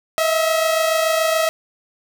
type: tone pair together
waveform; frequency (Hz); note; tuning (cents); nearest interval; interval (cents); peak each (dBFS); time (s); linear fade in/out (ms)
sawtooth; 640 / 667; D#5 / E5; +49 / +20; minor second; 71; -13 / -19; 0.18-1.49; 0
effects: none